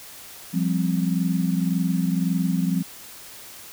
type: chord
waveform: sine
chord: F suspended second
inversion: none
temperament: just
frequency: 174.61 / 196.44 / 261.9 Hz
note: F3 / G3 / C4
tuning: 0 / +4 / +2 cents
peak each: -22 / -25 / -27 dBFS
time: 0.53-2.83 s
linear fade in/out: 20 ms
effects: white hiss -42 dBFS RMS until 3.72 s